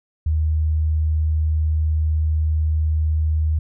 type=tone; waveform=sine; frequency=77.9 Hz; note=D#2; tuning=3 cents sharp; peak=-16 dBFS; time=0.26-3.59 s; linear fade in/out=5 ms; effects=none